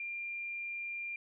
sine tone, 2390 Hz, D7, 30 cents sharp, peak -37 dBFS, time 0-1.16 s, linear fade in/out 2 ms, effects none

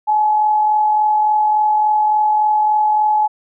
sine tone with amplitude modulation, 851 Hz, G#5, 42 cents sharp, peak -10 dBFS, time 0.07-3.28 s, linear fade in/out 20 ms, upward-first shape sine, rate 43.5 Hz, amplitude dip 30%, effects none

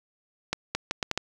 accelerating click train, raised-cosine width 0.2 ms, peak -9 dBFS, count 6, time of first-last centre 0.53-1.176 s, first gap 220 ms, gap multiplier 0.73, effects none

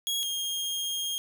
sawtooth tone pair in turn, 3311 / 3237 Hz, G#7 / G#7, -6 / -45 cents, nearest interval unison, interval 39 cents, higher first, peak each -24 / -26 dBFS, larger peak first, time 0.07-0.23 / 0.23-1.18 s, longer second, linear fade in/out 0 ms, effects none

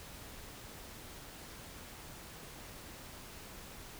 silence, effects pink hiss -50 dBFS RMS until 3.99 s

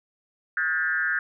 sine tone with frequency modulation, 1600 Hz, G6, 35 cents sharp, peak -22 dBFS, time 0.57-1.19 s, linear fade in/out 2 ms, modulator 161 Hz, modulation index 1.2, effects none

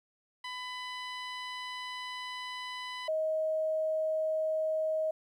15% pulse / sine tone pair in turn, 1000 / 630 Hz, B5 / D#5, +21 / +21 cents, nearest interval minor sixth, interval 800 cents, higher first, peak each -31 / -28 dBFS, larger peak second, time 0.44-3.08 / 3.08-5.11 s, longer first, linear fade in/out 5 ms, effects low-pass 6000 Hz 12 dB/octave + 11-bit

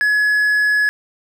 triangle tone, 1693 Hz, G#6, 33 cents sharp, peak -11 dBFS, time 0.01-0.89 s, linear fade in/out 0 ms, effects none

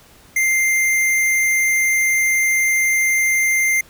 square tone, 2096 Hz, C7, 2 cents sharp, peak -15 dBFS, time 0.36-3.81 s, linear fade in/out 5 ms, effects pink hiss -48 dBFS RMS until 3.89 s

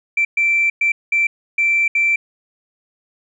sine tone bursts at uneven times, 2342 Hz, D7, 5 cents flat, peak -12 dBFS, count 6, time 0.17-0.25 / 0.37-0.7 / 0.81-0.92 / 1.12-1.27 / 1.58-1.88 / 1.95-2.16 s, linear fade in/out 5 ms, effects tanh soft clip ceiling -8 dBFS

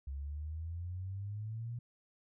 sine exponential sweep, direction up, 67.2 to 121 Hz, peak -38 dBFS, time 0.07-1.79 s, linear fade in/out 5 ms, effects none

